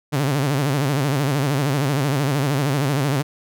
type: tone with vibrato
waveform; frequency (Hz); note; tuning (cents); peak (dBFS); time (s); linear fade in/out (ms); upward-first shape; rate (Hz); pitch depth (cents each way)
sawtooth; 139.8; C#3; +15; -14; 0.12-3.23; 20; sine; 13; 130
effects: none